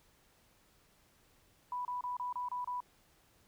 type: tone bursts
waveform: sine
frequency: 987.8 Hz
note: B5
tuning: in tune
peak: -35 dBFS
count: 7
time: 1.72-2.804 s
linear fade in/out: 2 ms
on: 130 ms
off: 29 ms
effects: pink hiss -68 dBFS RMS until 3.47 s